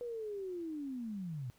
sine linear sweep, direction down, 490 to 116.54 Hz, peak -38 dBFS, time 0.01-1.5 s, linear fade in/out 0 ms, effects pink hiss -68 dBFS RMS until 1.58 s

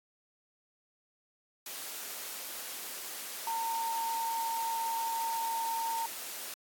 sine tone in noise, 912 Hz, A#5, 38 cents flat, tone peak -31 dBFS, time 3.47-6.06 s, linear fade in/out 2 ms, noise white, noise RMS -41 dBFS, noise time 1.66-6.54 s, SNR +7 dB, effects high-pass 300 Hz 12 dB/octave + AAC 64 kbps

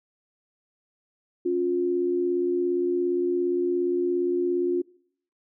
sine tone pair together, 277.2 / 354.5 Hz, C#4 / F4, 0 / +26 cents, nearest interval major third, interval 426 cents, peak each -30 / -22 dBFS, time 1.45-4.82 s, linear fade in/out 10 ms, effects noise-tail reverb RT60 0.6 s tail -22 dB re dry

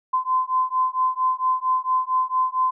sine beating tone pair, 1026 / 1030.4 Hz, C6 / C6, -34 / -27 cents, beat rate 4.4 Hz, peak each -22 dBFS, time 0.13-2.71 s, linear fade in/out 10 ms, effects none

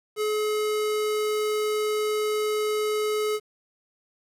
square tone, 425.7 Hz, G#4, 43 cents sharp, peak -24 dBFS, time 0.16-3.4 s, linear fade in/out 50 ms, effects resampled to 32000 Hz + 9-bit

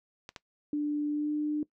clicks, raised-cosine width 0.2 ms, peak -25 / -23 dBFS, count 2, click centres 0.291 / 0.362 s
sine tone with pitch glide, 295.4 to 299.7 Hz, D4 to D4, +10 to +35 cents, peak -27 dBFS, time 0.73-1.63 s, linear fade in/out 2 ms, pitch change +25 cents, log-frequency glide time 1.1-1.33 s
effects noise-tail reverb RT60 0.1 s tail -20 dB re dry

